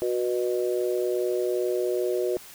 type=harmonic tone; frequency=122.5 Hz; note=B2; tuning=14 cents flat; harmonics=3 / 4 / 5; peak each=-25 / -29 / -31 dBFS; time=0.02-2.37 s; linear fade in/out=0 ms; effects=white hiss -46 dBFS RMS until 2.54 s